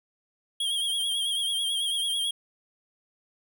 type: tone with vibrato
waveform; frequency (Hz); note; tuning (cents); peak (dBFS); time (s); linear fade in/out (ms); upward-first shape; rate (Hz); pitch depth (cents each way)
square; 3245; G#7; -41; -26; 0.6-2.31; 5; sine; 9.1; 52
effects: none